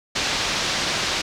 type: low-pass noise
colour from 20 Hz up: white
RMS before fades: -24 dBFS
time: 0.15-1.22 s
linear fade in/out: 10 ms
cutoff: 5600 Hz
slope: 24 dB/octave
effects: none